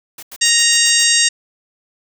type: noise bursts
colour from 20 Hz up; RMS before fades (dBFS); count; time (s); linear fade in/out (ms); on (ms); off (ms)
white; -33; 7; 0.18-1.038; 5; 48; 87
type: harmonic tone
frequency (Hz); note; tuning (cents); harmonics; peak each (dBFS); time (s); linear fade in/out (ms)
934; A#5; +3; 2 / 3 / 4 / 5 / 6 / 7 / 8 / 9; -19 / -19 / -19 / -19 / -19 / -19 / -19 / -19; 0.41-1.29; 10
effects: none